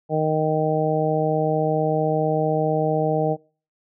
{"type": "harmonic tone", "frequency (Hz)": 155.56, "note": "D#3", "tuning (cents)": 0, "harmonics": [1, 2, 3, 4, 5], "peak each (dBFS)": [-24, -28, -23, -24, -26], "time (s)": [0.09, 3.37], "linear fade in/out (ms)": 50, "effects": ["noise-tail reverb RT60 0.4 s tail -25 dB re dry"]}